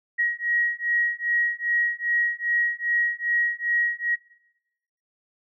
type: beating tone pair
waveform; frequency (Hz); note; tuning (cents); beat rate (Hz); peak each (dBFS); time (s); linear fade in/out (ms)
sine; 1896 / 1898.5; A#6 / A#6; +29 / +31; 2.5; -25; 0.18-4.16; 20
effects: noise-tail reverb RT60 0.9 s tail -20 dB re dry